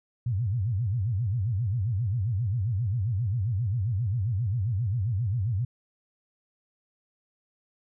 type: tone with vibrato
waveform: sine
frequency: 107.7 Hz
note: A2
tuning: 37 cents flat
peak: -24 dBFS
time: 0.26-5.65 s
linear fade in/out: 5 ms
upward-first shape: sine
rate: 7.5 Hz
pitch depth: 280 cents each way
effects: none